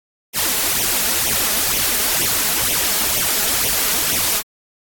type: noise with flanger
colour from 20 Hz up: white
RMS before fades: -18 dBFS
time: 0.33-4.43 s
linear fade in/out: 50 ms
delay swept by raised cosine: 0.32 to 4.82 ms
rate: 2.1 Hz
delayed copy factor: +0.75
effects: AAC 64 kbps